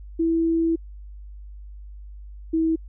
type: tone pair in turn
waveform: sine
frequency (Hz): 329.6 / 323.4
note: E4 / E4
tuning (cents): 0 / -33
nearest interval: unison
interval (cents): 33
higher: first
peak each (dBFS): -18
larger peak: neither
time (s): 0.19-0.76 / 2.53-2.76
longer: first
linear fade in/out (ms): 10
effects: added 50 Hz sine -37 dBFS peak until 2.88 s